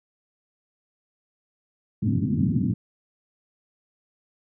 pink band-pass noise, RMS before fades -23 dBFS, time 2.02-2.74 s, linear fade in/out 10 ms, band 100 to 280 Hz, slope 48 dB/octave, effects none

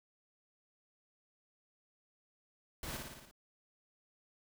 pink noise with echo, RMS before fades -43 dBFS, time 2.83-2.97 s, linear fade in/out 2 ms, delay 57 ms, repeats 6, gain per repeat -3 dB, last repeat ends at 3.312 s, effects none

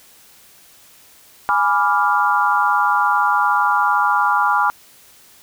sine chord, G# diminished seventh, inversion none, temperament equal, 830.6 / 987.8 / 1174.7 / 1396.9 Hz, G#5 / B5 / D6 / F6, 0 / 0 / 0 / 0 cents, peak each -19 dBFS, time 1.49-4.7 s, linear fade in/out 0 ms, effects white hiss -48 dBFS RMS until 5.42 s

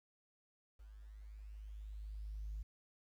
sine tone with level ramp, 52.1 Hz, G#1, 6 cents sharp, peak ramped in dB -53 to -39 dBFS, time 0.79-2.63 s, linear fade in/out 10 ms, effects tanh soft clip ceiling -38 dBFS + 12-bit

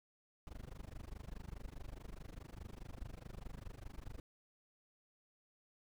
brown noise with amplitude modulation, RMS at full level -45 dBFS, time 0.47-4.2 s, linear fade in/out 0 ms, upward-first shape sine, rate 24.8 Hz, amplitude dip 100%, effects none

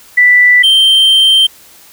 sine / triangle tone pair in turn, 1975.5 / 3136 Hz, B6 / G7, 0 / 0 cents, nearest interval minor sixth, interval 800 cents, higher second, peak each -3 dBFS, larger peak neither, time 0.17-0.63 / 0.63-1.47 s, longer second, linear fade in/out 10 ms, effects white hiss -40 dBFS RMS until 1.92 s

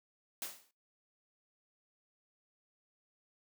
white noise with exponential decay, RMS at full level -37 dBFS, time 0.42-0.71 s, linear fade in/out 1 ms, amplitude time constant 61 ms, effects noise-tail reverb RT60 0.2 s tail -17 dB re dry + high-pass 200 Hz 12 dB/octave

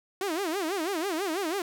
sawtooth tone with vibrato, 355.5 Hz, F4, 31 cents sharp, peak -24 dBFS, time 0.21-1.62 s, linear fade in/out 2 ms, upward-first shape sine, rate 6.1 Hz, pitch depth 240 cents each way, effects none

